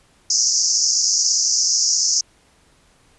pink band-pass noise, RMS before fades -18 dBFS, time 0.3-2.21 s, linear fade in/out 5 ms, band 5000 to 6800 Hz, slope 96 dB/octave, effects pink hiss -56 dBFS RMS until 3.18 s + resampled to 24000 Hz

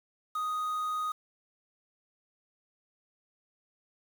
triangle tone with quantisation, 1246 Hz, D#6, 2 cents sharp, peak -28 dBFS, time 0.35-1.12 s, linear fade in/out 5 ms, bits 8, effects none

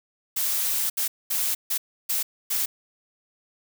blue noise bursts at uneven times, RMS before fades -25 dBFS, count 6, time 0.36-0.9 / 0.97-1.08 / 1.3-1.55 / 1.7-1.78 / 2.09-2.23 / 2.5-2.66 s, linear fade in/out 10 ms, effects none

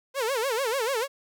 sawtooth tone with vibrato, 493.9 Hz, B4, in tune, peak -21 dBFS, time 0.14-1.08 s, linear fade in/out 50 ms, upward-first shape sine, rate 6.8 Hz, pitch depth 220 cents each way, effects none

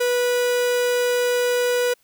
45% pulse tone, 490.2 Hz, B4, 13 cents flat, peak -18 dBFS, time 0-1.94 s, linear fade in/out 10 ms, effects white hiss -62 dBFS RMS until 2.03 s

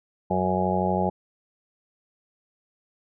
harmonic tone, 92.5 Hz, F#2, in tune, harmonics 1 / 2 / 4 / 5 / 6 / 7 / 8 / 9, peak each -33 / -26 / -30 / -32 / -31 / -30 / -33 / -27 dBFS, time 0.3-1.1 s, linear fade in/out 10 ms, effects none

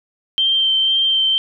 sine tone with vibrato, 3136 Hz, G7, in tune, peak -13 dBFS, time 0.38-1.38 s, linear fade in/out 0 ms, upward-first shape sine, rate 2 Hz, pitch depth 13 cents each way, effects none

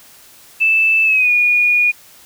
sine tone with pitch glide, 2637 to 2446 Hz, E7 to D#7, 0 to -30 cents, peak -10 dBFS, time 0.6-1.92 s, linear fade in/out 20 ms, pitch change -130 cents, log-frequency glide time 1.04-1.31 s, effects white hiss -44 dBFS RMS until 2.25 s

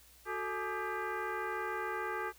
sine tone with frequency modulation, 369.2 Hz, F#4, 4 cents flat, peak -34 dBFS, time 0.25-2.33 s, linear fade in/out 50 ms, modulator 406 Hz, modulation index 3.8, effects added 59 Hz sine -64 dBFS peak until 2.38 s + white hiss -61 dBFS RMS until 2.38 s

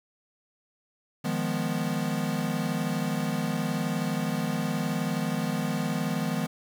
square chord, F half-diminished seventh, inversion third, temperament equal, 155.56 / 174.61 / 207.7 / 246.9 Hz, Eb3 / F3 / Ab3 / Cb4, 0 / 0 / 0 / 0 cents, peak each -33 dBFS, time 1.24-6.47 s, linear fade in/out 10 ms, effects 9-bit

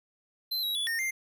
square tone with pitch steps, 4087 / 3864 / 3429 / 1835 / 2098 Hz, C8 / B7 / A7 / A#6 / C7, -41 / -39 / -45 / -28 / +4 cents, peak -29 dBFS, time 0.51-1.11 s, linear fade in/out 10 ms, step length 120 ms, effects none

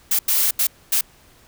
blue noise bursts at uneven times, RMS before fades -18 dBFS, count 4, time 0.11-0.19 / 0.28-0.51 / 0.59-0.67 / 0.92-1.01 s, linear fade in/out 5 ms, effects pink hiss -52 dBFS RMS until 1.47 s

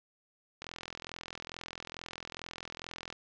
click train, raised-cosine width 0.2 ms, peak -23 dBFS, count 107, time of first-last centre 0.62-3.126 s, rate 42.3 Hz, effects low-pass 6000 Hz 12 dB/octave

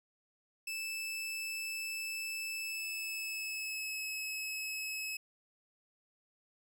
sawtooth tone with pitch glide, 2631 to 2577 Hz, E7 to E7, -4 to -40 cents, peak -34 dBFS, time 0.67-5.17 s, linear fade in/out 5 ms, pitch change -36 cents, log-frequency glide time 2.51-4.05 s, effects none

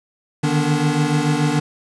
square tone cluster, 147.7 / 154.6 / 241.8 / 290.5 Hz, D3 / D#3 / B3 / D4, +10 / -11 / -36 / -19 cents, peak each -22 / -21 / -26 / -22 dBFS, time 0.43-1.6 s, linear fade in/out 10 ms, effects resampled to 22050 Hz + 7-bit

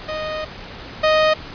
sawtooth tone pair in turn, 620 / 622.2 Hz, D#5 / D#5, -6 / 0 cents, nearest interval unison, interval 6 cents, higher second, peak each -20 / -9 dBFS, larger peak second, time 0.08-0.45 / 1.03-1.34 s, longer first, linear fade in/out 10 ms, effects pink hiss -35 dBFS RMS until 1.54 s + resampled to 11025 Hz

